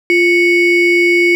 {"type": "ring-modulated tone", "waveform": "triangle", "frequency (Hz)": 1283, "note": "E6", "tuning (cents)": -47, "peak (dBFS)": -3, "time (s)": [0.1, 1.35], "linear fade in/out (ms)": 0, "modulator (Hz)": 935, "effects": []}